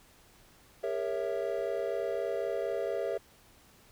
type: chord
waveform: triangle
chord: G diminished seventh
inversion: none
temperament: equal with one note detuned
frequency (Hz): 402.1 / 466.2 / 554.4 / 659.3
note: G4 / Bb4 / Db5 / Fb5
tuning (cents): +44 / 0 / 0 / 0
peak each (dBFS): -34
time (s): 0.83-3.18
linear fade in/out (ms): 10
effects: pink hiss -60 dBFS RMS until 3.91 s